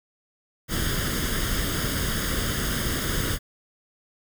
pink noise with comb filter, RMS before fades -26 dBFS, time 0.68-3.39 s, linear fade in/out 50 ms, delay 0.6 ms, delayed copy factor +0.7, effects none

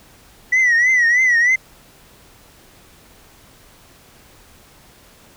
sine tone with vibrato, 1954 Hz, B6, 19 cents flat, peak -9 dBFS, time 0.52-1.56 s, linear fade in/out 10 ms, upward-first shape triangle, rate 3.2 Hz, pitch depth 120 cents each way, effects tanh soft clip ceiling -10 dBFS + pink hiss -48 dBFS RMS until 5.36 s

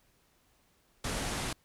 pink low-pass noise, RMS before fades -35 dBFS, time 1.04-1.53 s, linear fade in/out 5 ms, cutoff 11000 Hz, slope 48 dB/octave, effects pink hiss -69 dBFS RMS until 1.64 s

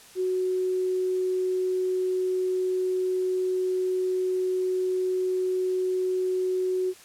sine tone, 370 Hz, F#4, in tune, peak -23 dBFS, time 0.15-6.94 s, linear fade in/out 50 ms, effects white hiss -50 dBFS RMS until 7.04 s + low-pass 11000 Hz 12 dB/octave

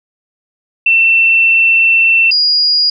sine tone pair in turn, 2688 / 4873 Hz, E7 / D#8, +33 / -37 cents, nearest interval minor seventh, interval 1030 cents, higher second, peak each -6 / -8 dBFS, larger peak first, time 0.86-2.31 / 2.31-2.9 s, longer first, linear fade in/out 5 ms, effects none

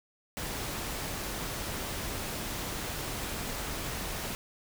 pink noise, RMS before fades -36 dBFS, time 0.37-4.35 s, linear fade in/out 0 ms, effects none

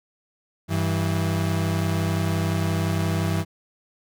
35% pulse tone pair together, 97.3 / 163.07 Hz, G2 / E3, -12 / -18 cents, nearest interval major sixth, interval 894 cents, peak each -22 / -23 dBFS, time 0.68-3.45 s, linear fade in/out 50 ms, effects none

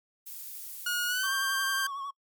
violet noise, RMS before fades -41 dBFS, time 0.26-1.27 s, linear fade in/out 10 ms
sawtooth tone with pitch glide, 1440 to 1579.4 Hz, F#6 to G6, -47 to +13 cents, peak -24 dBFS, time 0.86-1.87 s, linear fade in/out 5 ms, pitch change +160 cents, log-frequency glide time 1.07-1.31 s
triangle tone with vibrato, 1108.7 Hz, C#6, in tune, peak -32 dBFS, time 1.23-2.11 s, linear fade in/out 10 ms, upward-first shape triangle, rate 11 Hz, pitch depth 53 cents each way
effects noise-tail reverb RT60 0.1 s tail -25 dB re dry + MP3 96 kbps

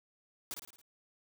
white noise with echo, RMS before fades -40 dBFS, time 0.51-0.54 s, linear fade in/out 0 ms, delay 55 ms, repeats 5, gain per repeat -5 dB, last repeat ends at 0.815 s, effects none

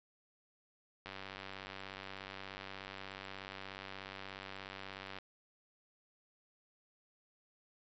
click train, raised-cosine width 0.3 ms, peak -29 dBFS, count 400, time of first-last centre 1.06-5.186 s, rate 96.7 Hz, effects resampled to 16000 Hz

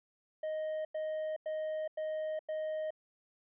triangle tone bursts, 623 Hz, D#5, 2 cents sharp, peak -32 dBFS, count 5, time 0.43-2.906 s, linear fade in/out 5 ms, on 420 ms, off 94 ms, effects resampled to 8000 Hz

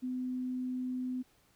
sine tone, 253.6 Hz, B3, 46 cents sharp, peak -33 dBFS, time 0.02-1.23 s, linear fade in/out 20 ms, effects pink hiss -68 dBFS RMS until 1.55 s

